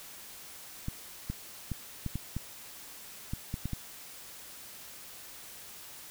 clicks, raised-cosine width 5 ms, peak -21 dBFS, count 10, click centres 0.884 / 1.3 / 1.717 / 2.063 / 2.156 / 2.366 / 3.335 / 3.541 / 3.656 / 3.733 s, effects white hiss -48 dBFS RMS until 6.1 s

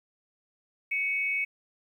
sine tone pair together, 2230 / 2566 Hz, C#7 / E7, +10 / -47 cents, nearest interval major second, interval 243 cents, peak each -27 / -32 dBFS, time 0.91-1.45 s, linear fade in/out 10 ms, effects 10-bit

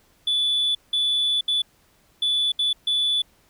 sine tone bursts at uneven times, 3464 Hz, A7, 28 cents flat, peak -17 dBFS, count 6, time 0.27-0.75 / 0.93-1.41 / 1.48-1.62 / 2.22-2.52 / 2.59-2.73 / 2.87-3.22 s, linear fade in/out 5 ms, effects tanh soft clip ceiling -17 dBFS + pink hiss -60 dBFS RMS until 3.49 s

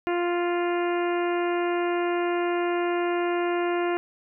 harmonic tone, 349.2 Hz, F4, in tune, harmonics 1 / 2 / 3 / 4 / 5 / 6 / 7 / 8, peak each -24 / -30 / -34 / -36 / -38 / -40 / -41 / -42 dBFS, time 0.07-3.97 s, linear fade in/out 0 ms, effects none

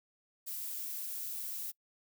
violet noise, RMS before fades -40 dBFS, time 0.46-1.72 s, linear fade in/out 20 ms, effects noise-tail reverb RT60 0.1 s tail -24 dB re dry

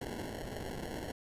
white noise with sample-and-hold, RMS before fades -41 dBFS, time 0.01-1.12 s, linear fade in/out 5 ms, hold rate 1225 Hz, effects resampled to 32000 Hz

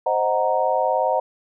sine chord, C half-diminished seventh, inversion none, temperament equal, 523.3 / 622.3 / 740 / 932.3 Hz, C5 / Eb5 / Gb5 / Bb5, 0 / 0 / 0 / 0 cents, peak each -23 dBFS, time 0.06-1.2 s, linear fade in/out 5 ms, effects none

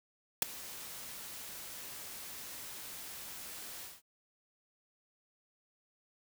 white noise with ADSR envelope, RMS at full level -24 dBFS, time 0.42-4.02 s, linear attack 3 ms, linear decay 10 ms, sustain -22 dB, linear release 190 ms, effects none

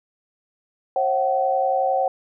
sine tone cluster, 537 / 686 / 757 Hz, C5 / F5 / F#5, +45 / -31 / +39 cents, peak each -22 / -28 / -20 dBFS, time 0.96-2.08 s, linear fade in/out 2 ms, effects none

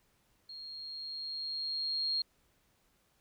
sine tone with level ramp, 4250 Hz, C8, 26 cents sharp, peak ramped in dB -44 to -29 dBFS, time 0.49-2.22 s, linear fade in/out 5 ms, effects pink hiss -72 dBFS RMS until 3.2 s

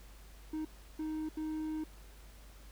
triangle tone bursts at uneven times, 311.6 Hz, D#4, 3 cents sharp, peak -33 dBFS, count 3, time 0.53-0.65 / 0.99-1.29 / 1.37-1.84 s, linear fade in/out 5 ms, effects added 50 Hz sine -52 dBFS peak until 2.71 s + pink hiss -60 dBFS RMS until 2.71 s

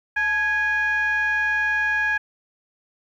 sine tone with frequency modulation, 1661.2 Hz, G#6, in tune, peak -18 dBFS, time 0.16-2.18 s, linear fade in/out 10 ms, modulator 796 Hz, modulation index 0.58, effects tanh soft clip ceiling -14 dBFS + 10-bit

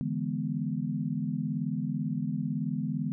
sine chord, E dominant seventh, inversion third, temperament equal, 146.83 / 164.81 / 207.7 / 246.9 Hz, D3 / E3 / G#3 / B3, 0 / 0 / 0 / 0 cents, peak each -34 dBFS, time 0.01-3.12 s, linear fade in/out 0 ms, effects none

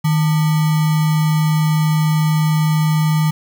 sine tone with sample-and-hold, 155.56 Hz, D#3, in tune, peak -12 dBFS, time 0.04-3.31 s, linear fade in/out 10 ms, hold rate 1050 Hz, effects none

